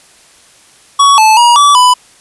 square tone with pitch steps, 1124 / 872 / 954 / 1152 / 996 Hz, C#6 / A5 / A#5 / D6 / B5, +24 / -16 / +40 / -34 / +14 cents, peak -4 dBFS, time 0.99-1.94 s, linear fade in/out 10 ms, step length 190 ms, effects white hiss -43 dBFS RMS until 2.2 s + resampled to 24000 Hz

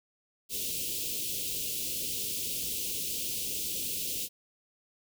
white band-stop noise, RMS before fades -34 dBFS, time 0.49-4.29 s, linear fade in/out 50 ms, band 520 to 2600 Hz, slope 48 dB/octave, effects none

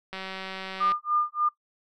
click train, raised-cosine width 0.3 ms, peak -20 dBFS, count 151, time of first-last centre 0.13-0.919 s, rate 190 Hz
sine tone with tremolo, 1207 Hz, D6, 47 cents sharp, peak -20 dBFS, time 0.8-1.49 s, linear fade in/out 10 ms, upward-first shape sine, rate 3.4 Hz, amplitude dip 100%
effects noise-tail reverb RT60 0.1 s tail -18 dB re dry

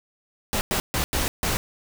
pink noise bursts at uneven times, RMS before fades -24 dBFS, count 5, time 0.53-0.61 / 0.71-0.8 / 0.94-1.04 / 1.13-1.28 / 1.43-1.57 s, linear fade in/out 0 ms, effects none

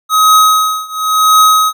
square tone with tremolo, 1267 Hz, D#6, 31 cents sharp, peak -4 dBFS, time 0.09-1.73 s, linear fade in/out 50 ms, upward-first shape triangle, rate 0.95 Hz, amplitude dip 95%, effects none

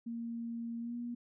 sine tone with pitch glide, 232.5 to 239.2 Hz, A#3 to A#3, -4 to +45 cents, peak -37 dBFS, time 0.06-1.15 s, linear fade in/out 10 ms, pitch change +49 cents, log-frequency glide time 0.8-0.95 s, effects none

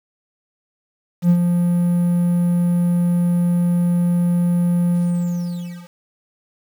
triangle tone with ADSR envelope, 174.61 Hz, F3, in tune, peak -6 dBFS, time 1.22-5.9 s, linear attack 78 ms, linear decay 65 ms, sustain -6 dB, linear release 980 ms, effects tanh soft clip ceiling -2 dBFS + 7-bit

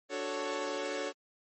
sawtooth chord, D major seventh, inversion none, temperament equal, 293.7 / 370 / 440 / 554.4 Hz, D4 / F#4 / A4 / C#5, 0 / 0 / 0 / 0 cents, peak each -38 / -37 / -35 / -33 dBFS, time 0.09-1.13 s, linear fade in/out 50 ms, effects low-pass 10000 Hz 12 dB/octave + MP3 32 kbps

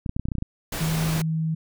clicks, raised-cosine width 5 ms, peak -15 dBFS, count 10, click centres 0.062 / 0.094 / 0.165 / 0.196 / 0.255 / 0.286 / 0.318 / 0.353 / 0.384 / 0.424 s
pink noise, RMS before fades -30 dBFS, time 0.72-1.22 s, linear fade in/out 5 ms
sine tone, 160 Hz, D#3, 49 cents sharp, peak -22 dBFS, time 0.8-1.55 s, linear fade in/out 10 ms
effects none

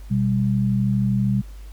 sine tone pair together, 125.1 / 197.73 Hz, B2 / G3, +23 / +15 cents, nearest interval minor sixth, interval 792 cents, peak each -20 dBFS, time 0.1-1.42 s, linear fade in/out 20 ms, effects added 50 Hz sine -35 dBFS peak until 1.72 s + pink hiss -53 dBFS RMS until 1.72 s

